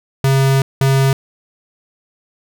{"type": "tone pair in turn", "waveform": "square", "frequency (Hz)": [135.2, 135.2], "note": ["C#3", "C#3"], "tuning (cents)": [-43, -43], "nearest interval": "unison", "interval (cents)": 0, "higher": "neither", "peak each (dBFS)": -11, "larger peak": "neither", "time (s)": [[0.24, 0.62], [0.81, 1.13]], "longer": "first", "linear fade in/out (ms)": 2, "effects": []}